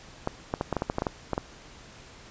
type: clicks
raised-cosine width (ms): 1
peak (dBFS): -12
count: 12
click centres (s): 0.274 / 0.539 / 0.611 / 0.727 / 0.767 / 0.821 / 0.899 / 0.984 / 1.021 / 1.068 / 1.333 / 1.379
effects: pink hiss -49 dBFS RMS until 2.3 s + resampled to 16000 Hz